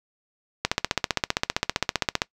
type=click train; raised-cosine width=0.2 ms; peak=-3 dBFS; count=25; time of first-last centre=0.65-2.219 s; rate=15.3 Hz; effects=noise-tail reverb RT60 0.1 s tail -22 dB re dry

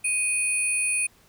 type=tone pair together; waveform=sine; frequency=2489 / 9397 Hz; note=D#7 / D9; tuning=0 / 0 cents; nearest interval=octave + major seventh; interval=2300 cents; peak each=-23 dBFS; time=0.04-1.07 s; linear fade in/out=10 ms; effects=tanh soft clip ceiling -18 dBFS + pink hiss -58 dBFS RMS until 1.28 s

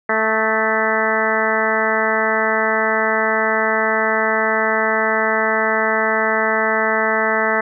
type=harmonic tone with a mistuned harmonic; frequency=220 Hz; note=A3; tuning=in tune; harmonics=1 / 2 / 3 / 4 / 5 / 6 / 7 / 8 / 9; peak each=-27 / -23 / -22 / -24 / -26 / -24 / -25 / -22 / -23 dBFS; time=0.09-7.61 s; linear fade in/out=5 ms; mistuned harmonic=6; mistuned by=-24 cents; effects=none

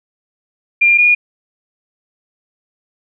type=tone pair in turn; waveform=sine; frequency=2397 / 2436 Hz; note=D7 / D#7; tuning=+35 / -37 cents; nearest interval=unison; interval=28 cents; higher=second; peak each=-7 dBFS; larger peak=neither; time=0.81-0.98 / 0.98-1.15 s; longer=neither; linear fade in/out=10 ms; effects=none

